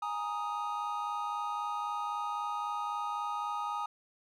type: chord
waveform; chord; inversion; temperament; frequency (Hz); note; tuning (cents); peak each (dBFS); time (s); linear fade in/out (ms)
triangle; Ab suspended second; none; just; 830.6 / 934.4 / 1245.9; Ab5 / Bb5 / Eb6; 0 / +4 / +2; -36 / -37 / -34; 0.02-3.86; 5
effects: none